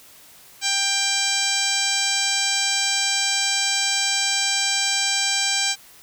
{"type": "harmonic tone", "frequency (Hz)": 790, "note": "G5", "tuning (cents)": 13, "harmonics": [1, 2, 3, 4, 5, 6, 7, 8, 9, 10], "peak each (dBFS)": [-32, -30, -27, -28, -28, -29, -27, -29, -33, -27], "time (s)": [0.61, 5.76], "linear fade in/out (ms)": 50, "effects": ["white hiss -48 dBFS RMS until 6.02 s"]}